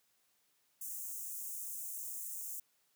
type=high-pass noise; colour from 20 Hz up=white; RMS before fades=-43 dBFS; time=0.81-2.6 s; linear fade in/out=5 ms; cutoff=6500 Hz; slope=48 dB/octave; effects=white hiss -75 dBFS RMS until 2.95 s + high-pass 100 Hz 12 dB/octave